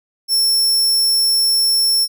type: tone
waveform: sawtooth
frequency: 5400 Hz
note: E8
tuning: 41 cents sharp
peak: -10 dBFS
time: 0.28-2.08 s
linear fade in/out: 50 ms
effects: none